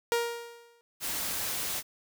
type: tone with exponential decay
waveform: sawtooth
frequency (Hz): 470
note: A#4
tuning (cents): +14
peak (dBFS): -19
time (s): 0.12-0.81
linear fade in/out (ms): 0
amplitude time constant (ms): 150
type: noise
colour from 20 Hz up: white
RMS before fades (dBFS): -33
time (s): 1-1.83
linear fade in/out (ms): 50
effects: none